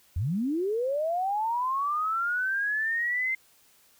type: linear sweep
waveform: sine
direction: up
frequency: 72.3 to 2093 Hz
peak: -25 dBFS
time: 0.16-3.35 s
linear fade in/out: 5 ms
effects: white hiss -61 dBFS RMS until 3.99 s